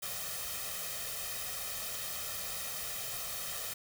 white noise with comb filter, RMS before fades -39 dBFS, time 0.02-3.74 s, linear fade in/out 10 ms, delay 1.6 ms, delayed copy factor +0.8, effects none

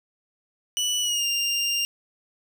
25% pulse tone with pitch glide, 2960 to 2795 Hz, F#7 to F7, 0 to +1 cents, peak -19 dBFS, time 0.77-1.85 s, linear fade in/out 0 ms, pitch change -99 cents, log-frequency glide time 1.01-1.26 s, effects none

